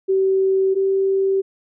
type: tone pair in turn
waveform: sine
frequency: 383.5 / 387.3 Hz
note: G4 / G4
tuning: -38 / -21 cents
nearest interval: unison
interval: 17 cents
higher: second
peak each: -14 / -15 dBFS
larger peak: first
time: 0.08-0.75 / 0.75-1.42 s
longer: neither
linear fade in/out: 20 ms
effects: none